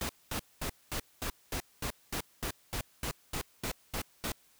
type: noise bursts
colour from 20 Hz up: pink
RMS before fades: -35 dBFS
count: 15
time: 0.01-4.32 s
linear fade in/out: 2 ms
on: 82 ms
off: 220 ms
effects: white hiss -65 dBFS RMS until 4.59 s